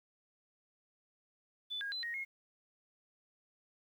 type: tone with pitch steps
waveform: sine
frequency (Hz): 3492 / 1630 / 4049 / 1874 / 2156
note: A7 / G#6 / B7 / A#6 / C#7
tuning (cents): -14 / -33 / +42 / +9 / -49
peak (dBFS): -37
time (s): 1.7-2.25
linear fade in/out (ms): 20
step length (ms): 110
effects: 11-bit